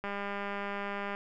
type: click train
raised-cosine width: 0.5 ms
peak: -22 dBFS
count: 224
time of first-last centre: 0.04-1.149 s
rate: 201 Hz
effects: none